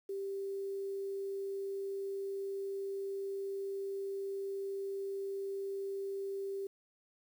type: tone with quantisation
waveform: sine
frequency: 392.9 Hz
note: G4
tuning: 4 cents sharp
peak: -36 dBFS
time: 0.09-6.67 s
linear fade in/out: 5 ms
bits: 10
effects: none